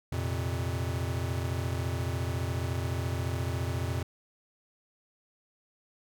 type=chord; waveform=square; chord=F suspended fourth; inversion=none; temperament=equal; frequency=87.31 / 116.54 / 130.81 Hz; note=F2 / Bb2 / C3; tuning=0 / 0 / 0 cents; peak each=-33 / -35 / -37 dBFS; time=0.12-4.03 s; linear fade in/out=5 ms; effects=none